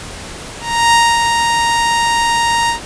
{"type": "tone with ADSR envelope", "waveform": "sawtooth", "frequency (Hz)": 932.3, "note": "A#5", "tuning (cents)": 0, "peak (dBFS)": -3, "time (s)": [0.6, 2.8], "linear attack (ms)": 330, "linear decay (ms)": 260, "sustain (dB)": -5, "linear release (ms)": 110, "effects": ["pink hiss -29 dBFS RMS until 2.85 s", "resampled to 22050 Hz"]}